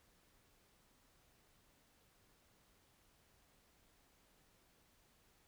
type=silence; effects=pink hiss -72 dBFS RMS until 5.47 s